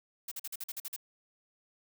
blue noise bursts, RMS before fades -39 dBFS, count 9, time 0.28-0.963 s, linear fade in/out 5 ms, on 35 ms, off 46 ms, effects none

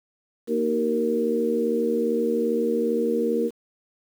harmonic tone with a mistuned harmonic, 77.6 Hz, D#2, 4 cents flat, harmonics 3 / 4 / 5 / 6, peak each -26 / -29 / -29 / -23 dBFS, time 0.47-3.51 s, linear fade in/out 50 ms, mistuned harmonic 5, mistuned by -22 cents, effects 8-bit

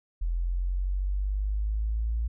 sine exponential sweep, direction up, 42.1 to 57.2 Hz, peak -25 dBFS, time 0.21-2.28 s, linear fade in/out 10 ms, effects none

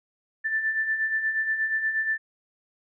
sine beating tone pair, 1760 / 1768.4 Hz, A6 / A6, 0 / +8 cents, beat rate 8.4 Hz, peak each -32 / -24 dBFS, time 0.44-2.18 s, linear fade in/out 20 ms, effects none

